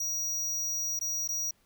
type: tone with dropouts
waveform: square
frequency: 5760 Hz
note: F#8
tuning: 47 cents flat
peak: -30 dBFS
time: 0-1.51 s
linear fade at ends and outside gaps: 5 ms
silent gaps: 0.992-1.011 / 1.277-1.288 s
effects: pink hiss -68 dBFS RMS until 1.65 s